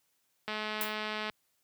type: click train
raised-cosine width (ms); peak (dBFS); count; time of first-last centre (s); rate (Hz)
0.3; -20; 176; 0.48-1.298; 214
type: noise with exponential decay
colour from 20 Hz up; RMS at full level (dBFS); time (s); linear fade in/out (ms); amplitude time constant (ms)
violet; -30; 0.81-0.96; 1; 32
effects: white hiss -75 dBFS RMS until 1.63 s + high-pass 80 Hz 12 dB/octave

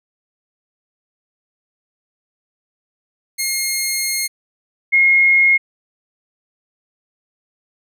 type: tone pair in turn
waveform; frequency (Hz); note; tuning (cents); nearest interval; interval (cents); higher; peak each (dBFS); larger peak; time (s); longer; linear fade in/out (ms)
10% pulse / sine; 2140 / 2152; C7 / C7; +38 / +48; unison; 10; second; -9; neither; 3.38-4.28 / 4.92-5.58; first; 20
effects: none

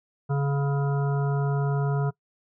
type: harmonic tone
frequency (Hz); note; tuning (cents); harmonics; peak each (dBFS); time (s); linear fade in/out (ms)
140.6; C#3; +25; 1 / 3 / 5 / 7 / 9 / 10; -22 / -32 / -36 / -39 / -41 / -42; 0.29-2.11; 20
effects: noise-tail reverb RT60 0.1 s tail -22 dB re dry

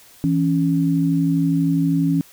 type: tone pair together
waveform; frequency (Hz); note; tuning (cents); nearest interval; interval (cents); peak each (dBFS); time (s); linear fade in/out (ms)
sine; 164.82 / 277.2; E3 / C#4; 0 / 0; major sixth; 900; -18; 0.24-2.21; 0
effects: white hiss -48 dBFS RMS until 2.32 s

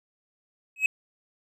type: tone with exponential growth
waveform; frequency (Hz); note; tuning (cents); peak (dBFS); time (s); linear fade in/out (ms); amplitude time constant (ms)
triangle; 2558; D#7; +47; -12; 0.76-0.86; 2; 21
effects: tanh soft clip ceiling -11 dBFS

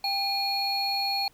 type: tone cluster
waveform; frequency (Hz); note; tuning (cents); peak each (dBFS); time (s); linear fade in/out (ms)
triangle; 795 / 2422 / 4317; G5 / D#7 / C#8; +24 / -47 / -47; -28 / -34 / -26; 0.04-1.28; 2
effects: pink hiss -61 dBFS RMS until 1.33 s

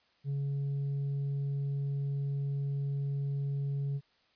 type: tone with tanh clipping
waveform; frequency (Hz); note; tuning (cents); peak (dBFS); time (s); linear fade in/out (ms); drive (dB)
sine; 140; C#3; +18; -31; 0.24-4.01; 50; 2
effects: white hiss -69 dBFS RMS until 4.35 s + resampled to 11025 Hz

